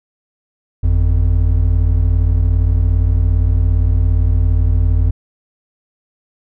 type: tone pair together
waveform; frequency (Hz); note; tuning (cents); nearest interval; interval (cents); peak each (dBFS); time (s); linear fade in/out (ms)
triangle; 49.87 / 87.31; G1 / F2; +30 / 0; minor seventh; 970; -11; 0.83-5.11; 10
effects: none